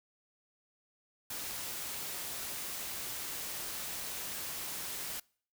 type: noise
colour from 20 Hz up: white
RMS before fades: -40 dBFS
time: 1.3-5.2 s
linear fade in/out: 5 ms
effects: noise-tail reverb RT60 0.5 s tail -25 dB re dry